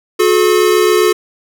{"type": "tone pair together", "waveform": "square", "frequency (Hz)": [361.9, 429.4], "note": ["F#4", "A4"], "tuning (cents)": [-38, -42], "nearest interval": "minor third", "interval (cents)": 296, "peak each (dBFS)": -12, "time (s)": [0.19, 1.13], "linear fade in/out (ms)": 10, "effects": []}